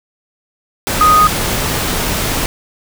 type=tone in noise; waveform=sine; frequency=1244.5 Hz; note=D#6; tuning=in tune; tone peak=-6 dBFS; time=1.01-1.27 s; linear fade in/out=0 ms; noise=pink; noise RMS=-17 dBFS; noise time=0.87-2.46 s; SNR=+8 dB; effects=none